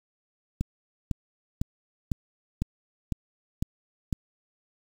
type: click train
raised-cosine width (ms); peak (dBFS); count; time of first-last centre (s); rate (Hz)
5; -14; 8; 0.61-4.128; 1.99
effects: 7-bit